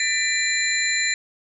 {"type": "tone cluster", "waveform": "sine", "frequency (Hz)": [1788, 1996, 2370, 4064, 7160], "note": ["A6", "B6", "D7", "B7", "A8"], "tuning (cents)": [27, 18, 15, 49, 29], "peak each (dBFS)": -26, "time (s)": [0, 1.14], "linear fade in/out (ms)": 2, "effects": []}